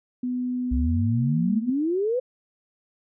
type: tone with pitch glide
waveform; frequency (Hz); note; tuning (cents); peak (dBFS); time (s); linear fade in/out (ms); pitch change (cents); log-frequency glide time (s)
sine; 249.3 to 234; B3 to A#3; +16 to +7; -24; 0.23-1.7; 5; -109; 0.78-1.04
type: exponential sweep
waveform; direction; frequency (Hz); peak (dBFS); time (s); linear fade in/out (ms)
sine; up; 63.1 to 520; -21; 0.71-2.2; 10
effects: none